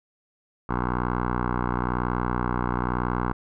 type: tone with low-pass filter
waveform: 10% pulse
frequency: 61 Hz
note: B1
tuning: 21 cents flat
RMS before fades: -26 dBFS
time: 0.69-3.33 s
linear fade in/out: 5 ms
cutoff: 1200 Hz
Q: 7.9
effects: none